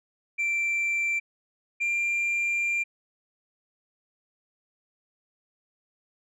sine tone pair in turn, 2349 / 2382 Hz, D7 / D7, 0 / +24 cents, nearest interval unison, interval 24 cents, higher second, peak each -21 dBFS, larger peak neither, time 0.38-1.2 / 1.8-2.84 s, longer second, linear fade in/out 20 ms, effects tanh soft clip ceiling -23 dBFS

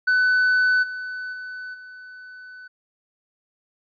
triangle tone with level steps, 1500 Hz, F#6, 23 cents sharp, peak -14 / -27 / -30 / -37 dBFS, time 0.07-2.68 s, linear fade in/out 10 ms, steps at 0.82 / 1.32 / 1.73 s, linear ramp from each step 20 ms, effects resampled to 11025 Hz

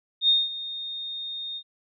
sine tone with ADSR envelope, 3680 Hz, A#7, 23 cents flat, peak -15 dBFS, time 0.21-1.63 s, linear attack 76 ms, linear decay 200 ms, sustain -16 dB, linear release 66 ms, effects none

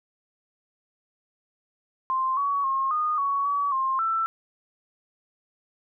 sine tone with pitch steps, 1048 / 1126 / 1075 / 1228 / 1118 / 1138 / 1060 / 1332 Hz, C6 / C#6 / C6 / D#6 / C#6 / C#6 / C6 / E6, +2 / +27 / +47 / -23 / +14 / +45 / +22 / +18 cents, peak -22 dBFS, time 2.1-4.26 s, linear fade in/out 0 ms, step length 270 ms, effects none

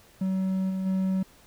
triangle tone with level steps, 189.2 Hz, F#3, 39 cents sharp, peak -22 / -25 / -21 dBFS, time 0.21-1.23 s, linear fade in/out 5 ms, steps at 0.69 / 0.85 s, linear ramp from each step 20 ms, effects pink hiss -56 dBFS RMS until 1.46 s

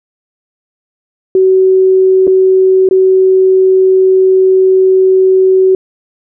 sine tone with dropouts, 377.1 Hz, F#4, 33 cents sharp, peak -4 dBFS, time 1.35-5.75 s, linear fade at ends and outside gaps 2 ms, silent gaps 2.27-2.276 / 2.889-2.91 s, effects none

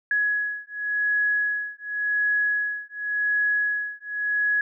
sine beating tone pair, 1678 / 1678.9 Hz, G#6 / G#6, +17 / +18 cents, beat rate 0.9 Hz, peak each -25 dBFS, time 0.11-4.61 s, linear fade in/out 2 ms, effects none

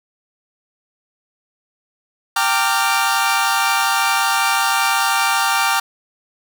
sawtooth chord, G minor seventh, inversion none, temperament equal with one note detuned, 784 / 913.7 / 1174.7 / 1396.9 Hz, G5 / Bb5 / D6 / F6, 0 / -35 / 0 / 0 cents, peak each -17 dBFS, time 2.36-5.8 s, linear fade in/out 5 ms, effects none

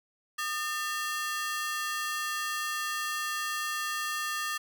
sawtooth ring-modulated tone, 1509 Hz, F#6, 34 cents sharp, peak -24 dBFS, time 0.38-4.58 s, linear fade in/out 10 ms, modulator 290 Hz, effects none

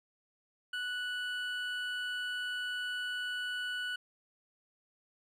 triangle tone pair together, 1478.7 / 2960 Hz, F#6 / F#7, -1 / 0 cents, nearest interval octave, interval 1201 cents, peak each -34 / -38 dBFS, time 0.73-3.96 s, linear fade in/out 5 ms, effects none

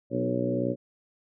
harmonic tone with a mistuned harmonic, 61.5 Hz, B1, 7 cents flat, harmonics 2 / 3 / 4 / 5 / 6 / 7 / 8 / 9, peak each -33 / -35 / -31 / -32 / -34 / -37 / -37 / -31 dBFS, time 0.1-0.76 s, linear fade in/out 50 ms, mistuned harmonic 5, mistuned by -20 cents, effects none

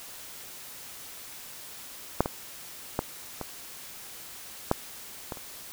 clicks, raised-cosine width 1 ms, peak -6 / -15 / -11 / -19 / -7 / -19 / -29 dBFS, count 7, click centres 2.206 / 2.259 / 2.991 / 3.413 / 4.714 / 5.322 / 5.372 s, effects white hiss -44 dBFS RMS until 5.72 s

